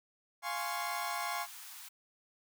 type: chord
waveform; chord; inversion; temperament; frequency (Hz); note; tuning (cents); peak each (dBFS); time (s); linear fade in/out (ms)
30% pulse; Db major seventh; first; equal; 698.5 / 830.6 / 1046.5 / 1108.7; F5 / Ab5 / C6 / Db6; 0 / 0 / 0 / 0; -38; 0.42-1.47; 50
type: high-pass noise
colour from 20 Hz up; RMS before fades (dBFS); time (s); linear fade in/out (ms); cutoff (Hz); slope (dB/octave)
white; -49; 0.56-1.89; 10; 780; 48
effects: none